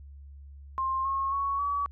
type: tone with pitch steps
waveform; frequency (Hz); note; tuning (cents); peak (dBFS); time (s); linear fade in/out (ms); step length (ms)
sine; 1059 / 1085 / 1111.6 / 1138.9; C6 / C#6 / C#6 / C#6; +21 / -37 / +4 / +46; -26; 0.78-1.86; 0; 270
effects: added 70 Hz sine -44 dBFS peak until 1.91 s